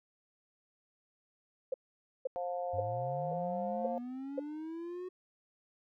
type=tone bursts; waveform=sine; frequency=523.3 Hz; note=C5; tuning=in tune; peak=-30 dBFS; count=6; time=1.72-4.396 s; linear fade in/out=5 ms; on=21 ms; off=510 ms
type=harmonic tone; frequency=176.8 Hz; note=F3; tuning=22 cents sharp; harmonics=3 / 4 / 5; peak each=-37 / -37 / -48 dBFS; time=2.36-3.98 s; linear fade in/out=0 ms
type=linear sweep; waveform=triangle; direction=up; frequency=91.6 to 370 Hz; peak=-37 dBFS; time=2.73-5.09 s; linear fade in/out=10 ms
effects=none